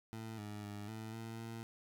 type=tone with pitch steps; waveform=20% pulse; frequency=111.7 / 104.4 / 103 / 110.5 / 113.2 / 114.1 Hz; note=A2 / G#2 / G#2 / A2 / A2 / A#2; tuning=+27 / +10 / -14 / +8 / +50 / -37 cents; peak=-39 dBFS; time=0.13-1.63 s; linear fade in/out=0 ms; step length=250 ms; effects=none